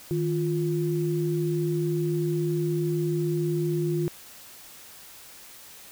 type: tone pair together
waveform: sine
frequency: 155.56 / 348.8 Hz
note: D#3 / F4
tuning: 0 / -2 cents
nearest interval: octave + major second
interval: 1398 cents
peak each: -26 dBFS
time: 0.11-4.08 s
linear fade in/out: 0 ms
effects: white hiss -47 dBFS RMS until 5.91 s